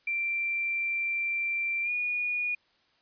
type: tone with pitch glide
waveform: sine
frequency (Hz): 2356 to 2449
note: D7 to D#7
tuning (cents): +5 to -28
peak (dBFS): -27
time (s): 0.07-2.55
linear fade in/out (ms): 5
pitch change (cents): +67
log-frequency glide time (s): 1.83-1.91
effects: white hiss -67 dBFS RMS until 3.01 s + resampled to 11025 Hz